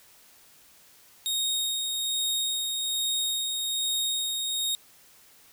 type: tone with tremolo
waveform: sawtooth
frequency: 3729 Hz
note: A#7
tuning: in tune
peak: -22 dBFS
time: 1.26-4.75 s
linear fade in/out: 0 ms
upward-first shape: sine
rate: 1.2 Hz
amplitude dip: 30%
effects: white hiss -56 dBFS RMS until 5.52 s